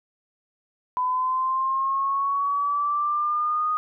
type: linear sweep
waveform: sine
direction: up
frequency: 1000 to 1242 Hz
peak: -21 dBFS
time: 0.97-3.77 s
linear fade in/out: 0 ms
effects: none